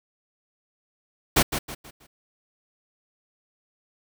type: noise with echo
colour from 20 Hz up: pink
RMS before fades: -18 dBFS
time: 1.36-1.43 s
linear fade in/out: 10 ms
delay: 160 ms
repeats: 4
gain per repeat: -9 dB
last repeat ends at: 2.07 s
effects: none